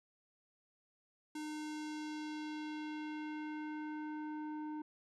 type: tone with low-pass filter sweep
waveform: square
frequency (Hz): 304.8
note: D#4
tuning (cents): -36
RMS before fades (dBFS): -43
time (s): 1.35-4.82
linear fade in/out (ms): 5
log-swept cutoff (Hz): 9200 to 910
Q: 1.2
effects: none